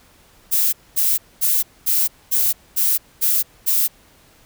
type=noise bursts; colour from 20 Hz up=violet; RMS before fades=-17 dBFS; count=8; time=0.51-3.88 s; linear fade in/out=20 ms; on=220 ms; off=230 ms; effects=pink hiss -52 dBFS RMS until 4.45 s